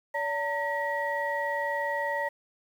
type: tone cluster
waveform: sine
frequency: 574 / 911 / 1913 Hz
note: D5 / A#5 / A#6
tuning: -40 / -40 / +44 cents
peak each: -31 dBFS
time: 0.14-2.29 s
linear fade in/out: 10 ms
effects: tanh soft clip ceiling -18 dBFS + 9-bit